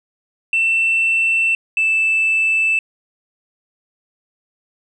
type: tone pair in turn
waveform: sine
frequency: 2680 / 2640 Hz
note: E7 / E7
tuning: +28 / +2 cents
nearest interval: unison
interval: 26 cents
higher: first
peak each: -12 / -12 dBFS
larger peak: neither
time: 0.53-1.55 / 1.77-2.79 s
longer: neither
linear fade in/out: 2 ms
effects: tanh soft clip ceiling -10 dBFS